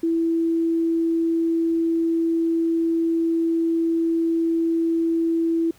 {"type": "tone", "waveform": "sine", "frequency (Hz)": 330.6, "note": "E4", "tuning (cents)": 5, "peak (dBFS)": -18, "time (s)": [0.03, 5.71], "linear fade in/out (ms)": 5, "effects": ["pink hiss -54 dBFS RMS until 5.78 s"]}